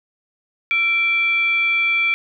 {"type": "tone with frequency modulation", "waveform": "sine", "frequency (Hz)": 2344, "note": "D7", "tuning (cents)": -4, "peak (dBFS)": -15, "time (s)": [0.71, 2.14], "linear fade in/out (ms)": 0, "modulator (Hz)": 1000, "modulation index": 0.37, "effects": []}